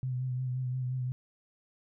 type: tone with vibrato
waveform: sine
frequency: 127.5 Hz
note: C3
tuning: 44 cents flat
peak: -30 dBFS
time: 0.03-1.12 s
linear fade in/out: 0 ms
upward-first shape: sine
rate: 5.7 Hz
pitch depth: 33 cents each way
effects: none